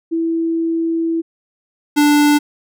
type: tone pair in turn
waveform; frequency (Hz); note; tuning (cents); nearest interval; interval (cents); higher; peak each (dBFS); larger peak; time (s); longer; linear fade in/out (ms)
sine / square; 329.6 / 293.8; E4 / D4; 0 / +1; major second; 199; first; -15 / -10; second; 0.11-1.22 / 1.96-2.39; first; 20
effects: none